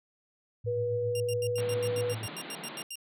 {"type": "tone with tremolo", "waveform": "sine", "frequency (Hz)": 110, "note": "A2", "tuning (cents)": 0, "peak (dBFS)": -32, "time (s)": [0.64, 2.27], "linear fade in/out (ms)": 10, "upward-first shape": "sine", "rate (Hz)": 7.5, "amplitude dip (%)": 55}
{"type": "tone with pitch glide", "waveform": "sine", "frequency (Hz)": [484.8, 489], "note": ["B4", "B4"], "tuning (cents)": [-32, -17], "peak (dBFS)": -28, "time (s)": [0.66, 2.14], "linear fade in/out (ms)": 20, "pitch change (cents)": 15, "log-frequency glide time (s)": [0.79, 1.88]}
{"type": "tone bursts", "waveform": "15% pulse", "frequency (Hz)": 2794, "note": "F7", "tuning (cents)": 0, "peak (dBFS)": -30, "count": 14, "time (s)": [1.15, 2.956], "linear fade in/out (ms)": 2, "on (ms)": 51, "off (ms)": 84}
{"type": "band-pass noise", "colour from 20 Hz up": "pink", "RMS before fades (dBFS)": -43, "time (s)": [1.58, 2.83], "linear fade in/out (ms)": 0, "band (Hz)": [140, 4200], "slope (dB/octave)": 96}
{"effects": []}